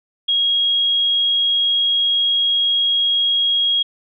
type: tone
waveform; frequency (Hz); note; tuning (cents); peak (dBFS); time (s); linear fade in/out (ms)
sine; 3286; G#7; -19; -14; 0.28-3.83; 10
effects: none